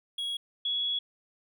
triangle / sine tone pair in turn, 3322 / 3361 Hz, G#7 / G#7, 0 / +20 cents, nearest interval unison, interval 20 cents, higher second, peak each -29 / -27 dBFS, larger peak second, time 0.18-0.37 / 0.65-0.99 s, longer second, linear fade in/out 5 ms, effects none

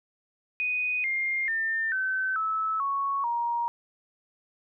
sine tone with pitch steps, 2489 / 2117 / 1801.1 / 1532.2 / 1303.4 / 1108.7 / 943.2 Hz, D#7 / C7 / A6 / G6 / E6 / C#6 / A#5, 0 / +20 / +40 / -40 / -20 / 0 / +20 cents, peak -25 dBFS, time 0.6-3.68 s, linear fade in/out 0 ms, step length 440 ms, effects none

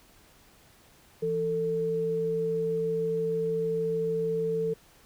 sine tone pair together, 167.32 / 446.7 Hz, E3 / A4, +26 / +26 cents, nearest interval octave + perfect fourth, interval 1700 cents, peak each -34 / -26 dBFS, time 1.22-4.74 s, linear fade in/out 10 ms, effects pink hiss -58 dBFS RMS until 5.05 s

